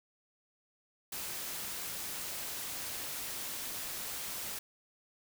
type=noise; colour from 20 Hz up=white; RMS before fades=-40 dBFS; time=1.12-4.59 s; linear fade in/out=5 ms; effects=none